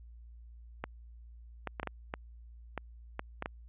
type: clicks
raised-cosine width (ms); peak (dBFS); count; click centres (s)
0.5; -20; 10; 0.84 / 1.673 / 1.798 / 1.831 / 1.873 / 2.139 / 2.777 / 3.194 / 3.424 / 3.459
effects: added 58 Hz sine -49 dBFS peak until 3.68 s + resampled to 8000 Hz